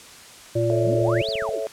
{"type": "harmonic tone", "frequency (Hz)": 116, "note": "A#2", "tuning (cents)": -8, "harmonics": [1, 3, 5], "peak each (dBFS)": [-23, -23, -23], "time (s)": [0.55, 1.22], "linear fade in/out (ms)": 10}
{"type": "chord", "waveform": "sine", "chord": "A major", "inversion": "none", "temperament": "equal", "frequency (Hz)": [440, 554.4, 659.3], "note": ["A4", "C#5", "E5"], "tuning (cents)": [0, 0, 0], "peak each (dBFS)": -29, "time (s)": [0.7, 1.67], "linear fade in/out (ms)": 0}
{"type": "exponential two-way sweep", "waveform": "sine", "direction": "up then down", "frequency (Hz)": [128.5, 4923, 255.5], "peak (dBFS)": -28, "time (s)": [0.83, 1.6], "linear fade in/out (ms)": 50, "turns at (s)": 1.3}
{"type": "click train", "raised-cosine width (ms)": 5, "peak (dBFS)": -29, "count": 9, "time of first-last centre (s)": [0.95, 1.491], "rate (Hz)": 14.8}
{"effects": ["white hiss -44 dBFS RMS until 1.72 s", "low-pass 9000 Hz 12 dB/octave"]}